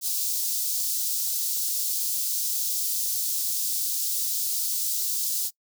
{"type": "high-pass noise", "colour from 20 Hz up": "white", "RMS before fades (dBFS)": -27, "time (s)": [0.01, 5.51], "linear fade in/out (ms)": 50, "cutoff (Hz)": 4400, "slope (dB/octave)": 24, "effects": ["noise-tail reverb RT60 0.1 s tail -23 dB re dry"]}